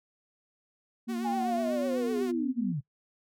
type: tone with pitch glide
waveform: sine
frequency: 233.1 to 248.4 Hz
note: A#3 to B3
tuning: 0 to +10 cents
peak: -30 dBFS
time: 1.07-2.73 s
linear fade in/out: 20 ms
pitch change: +110 cents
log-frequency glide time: 1.45-1.8 s
type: tone with vibrato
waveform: sawtooth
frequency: 363.7 Hz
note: F#4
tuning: 30 cents flat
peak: -34 dBFS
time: 1.08-2.32 s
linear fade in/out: 20 ms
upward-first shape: triangle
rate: 8 Hz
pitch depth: 95 cents each way
type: linear sweep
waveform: sine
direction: down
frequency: 830.6 to 130.81 Hz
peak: -29 dBFS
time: 1.24-2.81 s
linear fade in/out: 20 ms
effects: noise-tail reverb RT60 0.1 s tail -21 dB re dry